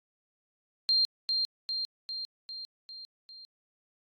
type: tone with echo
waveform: sine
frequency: 4186 Hz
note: C8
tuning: in tune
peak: -22 dBFS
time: 0.89-1.05 s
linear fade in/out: 0 ms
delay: 400 ms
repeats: 6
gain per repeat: -4 dB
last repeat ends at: 3.45 s
effects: AAC 64 kbps